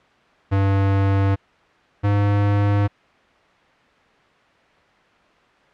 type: tone pair in turn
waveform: square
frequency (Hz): 98 / 101.8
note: G2 / G#2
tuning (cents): 0 / -34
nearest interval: minor second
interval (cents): 66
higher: second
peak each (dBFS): -16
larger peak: neither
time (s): 0.51-1.36 / 2.03-2.88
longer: neither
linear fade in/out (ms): 20
effects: white hiss -54 dBFS RMS until 5.73 s + low-pass 2000 Hz 12 dB/octave